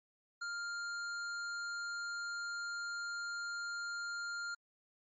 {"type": "tone", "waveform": "square", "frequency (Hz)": 1400, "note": "F6", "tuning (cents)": 4, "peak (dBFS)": -39, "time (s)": [0.41, 4.55], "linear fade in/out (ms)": 10, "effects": ["MP3 32 kbps"]}